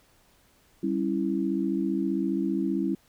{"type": "chord", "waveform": "sine", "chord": "C# diminished", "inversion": "second", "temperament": "equal with one note detuned", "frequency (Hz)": [196, 274.5, 329.6], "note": ["G3", "C#4", "E4"], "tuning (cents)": [0, -17, 0], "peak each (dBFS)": [-29, -29, -28], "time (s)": [0.83, 2.95], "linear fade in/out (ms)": 5, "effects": ["pink hiss -62 dBFS RMS until 3.08 s"]}